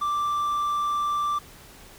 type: tone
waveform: triangle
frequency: 1175 Hz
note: D6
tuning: 1 cent sharp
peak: -21 dBFS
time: 0.01-1.39 s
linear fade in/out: 10 ms
effects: pink hiss -48 dBFS RMS until 1.98 s